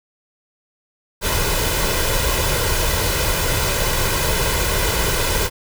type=noise with comb filter; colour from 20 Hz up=pink; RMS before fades=-19 dBFS; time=1.21-5.5 s; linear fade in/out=50 ms; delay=2 ms; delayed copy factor=+0.6; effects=none